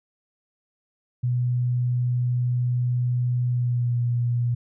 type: tone with pitch glide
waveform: sine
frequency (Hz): 123.3 to 120.41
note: B2 to B2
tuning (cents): -2 to -43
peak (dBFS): -20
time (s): 1.23-4.55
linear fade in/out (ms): 10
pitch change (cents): -41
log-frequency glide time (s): 3.48-3.98
effects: none